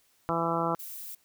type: harmonic tone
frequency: 167 Hz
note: E3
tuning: 23 cents sharp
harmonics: 1 / 2 / 3 / 4 / 5 / 6 / 7 / 8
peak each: -34 / -34 / -34 / -34 / -34 / -34 / -34 / -34 dBFS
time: 0.29-0.75 s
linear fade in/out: 0 ms
type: noise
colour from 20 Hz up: violet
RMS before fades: -41 dBFS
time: 0.79-1.15 s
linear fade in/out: 5 ms
effects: white hiss -67 dBFS RMS until 1.24 s